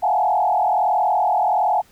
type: tone with frequency modulation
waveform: sine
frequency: 784 Hz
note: G5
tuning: in tune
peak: -15 dBFS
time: 0.02-1.82 s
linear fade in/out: 20 ms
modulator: 41.3 Hz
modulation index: 2.4
effects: pink hiss -54 dBFS RMS until 1.91 s